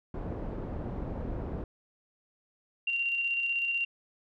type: low-pass noise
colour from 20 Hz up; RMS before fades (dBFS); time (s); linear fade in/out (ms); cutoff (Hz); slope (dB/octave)
pink; -36; 0.14-1.64; 2; 600; 12
type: tone with tremolo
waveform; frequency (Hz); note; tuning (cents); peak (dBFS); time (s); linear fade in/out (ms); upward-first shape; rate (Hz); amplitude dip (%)
sine; 2765; F7; -18; -26; 2.87-3.85; 5; square; 16; 30
effects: none